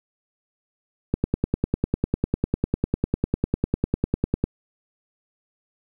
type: click train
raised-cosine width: 3 ms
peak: -7 dBFS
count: 34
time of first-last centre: 1.14-4.44 s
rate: 10 Hz
effects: 8-bit